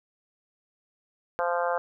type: harmonic tone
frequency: 173.7 Hz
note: F3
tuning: 9 cents flat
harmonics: 3 / 4 / 5 / 6 / 7 / 8 / 9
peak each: -28 / -30 / -32 / -34 / -35 / -36 / -37 dBFS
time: 1.39-1.78 s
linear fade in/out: 0 ms
effects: none